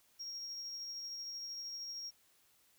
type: tone with tremolo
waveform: triangle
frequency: 5588 Hz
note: F8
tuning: in tune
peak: -39 dBFS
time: 0.19-2.11 s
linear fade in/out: 20 ms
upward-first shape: sine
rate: 13 Hz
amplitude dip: 25%
effects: tanh soft clip ceiling -35 dBFS + white hiss -70 dBFS RMS until 2.78 s